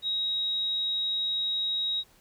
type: tone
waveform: sine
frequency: 3802 Hz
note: A#7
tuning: 33 cents sharp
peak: -26 dBFS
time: 0.02-2.04 s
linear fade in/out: 50 ms
effects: pink hiss -60 dBFS RMS until 2.2 s